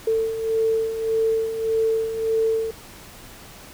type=beating tone pair; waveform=sine; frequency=445.4 / 447.1 Hz; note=A4 / A4; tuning=+21 / +28 cents; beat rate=1.7 Hz; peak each=-27 / -20 dBFS; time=0.07-2.71 s; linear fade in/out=5 ms; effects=pink hiss -43 dBFS RMS until 3.73 s